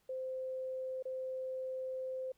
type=tone with dropouts; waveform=sine; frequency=519 Hz; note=C5; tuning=14 cents flat; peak=-37 dBFS; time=0.09-2.32 s; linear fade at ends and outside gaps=5 ms; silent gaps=1.026-1.053 s; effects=pink hiss -75 dBFS RMS until 2.37 s